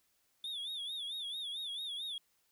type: tone with vibrato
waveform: triangle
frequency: 3520 Hz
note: A7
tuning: in tune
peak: -37 dBFS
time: 0.44-2.18 s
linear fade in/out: 2 ms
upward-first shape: sine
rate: 4.5 Hz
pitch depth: 120 cents each way
effects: white hiss -75 dBFS RMS until 2.51 s